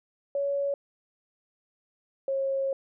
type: tone pair in turn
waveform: sine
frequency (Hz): 562 / 542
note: C#5 / C#5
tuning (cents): +24 / -39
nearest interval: minor second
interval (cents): 63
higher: first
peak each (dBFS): -25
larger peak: neither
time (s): 0.35-0.74 / 2.28-2.73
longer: second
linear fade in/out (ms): 2
effects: none